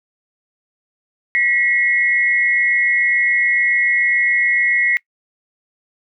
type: tone pair together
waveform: sine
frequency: 1932 / 2159 Hz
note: B6 / C#7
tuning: -39 / -46 cents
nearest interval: major second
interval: 193 cents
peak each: -16 dBFS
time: 1.35-4.97 s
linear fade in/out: 0 ms
effects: noise-tail reverb RT60 0.1 s tail -23 dB re dry